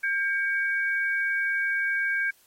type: tone pair together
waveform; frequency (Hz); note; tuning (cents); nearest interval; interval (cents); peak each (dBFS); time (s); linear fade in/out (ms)
sine; 1595.2 / 2256; G6 / C#7; +30 / +30; tritone; 600; -24 / -29; 0.03-2.31; 10
effects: white hiss -60 dBFS RMS until 2.46 s + MP3 64 kbps